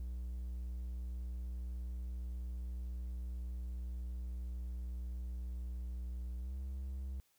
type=tone with pitch glide; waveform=triangle; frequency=60.9 to 65.65 Hz; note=B1 to C2; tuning=-24 to +6 cents; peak=-37 dBFS; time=0-7.2 s; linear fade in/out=0 ms; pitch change=+130 cents; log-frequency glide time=6.4-6.55 s; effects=white hiss -74 dBFS RMS until 7.38 s